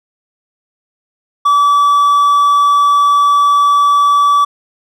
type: tone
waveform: triangle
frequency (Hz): 1151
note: D6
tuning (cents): -35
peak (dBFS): -5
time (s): 1.45-4.45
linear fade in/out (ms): 10
effects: none